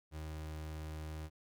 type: tone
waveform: 35% pulse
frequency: 77.78 Hz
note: D#2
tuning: in tune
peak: -40 dBFS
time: 0.11-1.3 s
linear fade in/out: 50 ms
effects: none